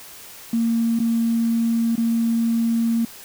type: tone with dropouts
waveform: triangle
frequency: 230 Hz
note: A#3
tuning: 23 cents flat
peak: -13 dBFS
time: 0.53-3.05 s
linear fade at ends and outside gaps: 5 ms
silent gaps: 0.991-1 / 1.956-1.978 s
effects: tanh soft clip ceiling -15 dBFS + white hiss -41 dBFS RMS until 3.24 s